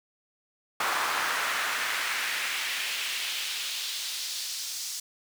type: noise with high-pass filter sweep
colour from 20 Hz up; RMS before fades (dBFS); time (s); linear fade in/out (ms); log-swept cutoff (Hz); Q
brown; -31; 0.8-5; 5; 1100 to 5700; 1.6
effects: none